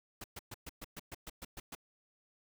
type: noise bursts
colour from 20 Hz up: pink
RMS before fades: -45 dBFS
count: 11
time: 0.21-1.751 s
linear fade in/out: 5 ms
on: 31 ms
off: 120 ms
effects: none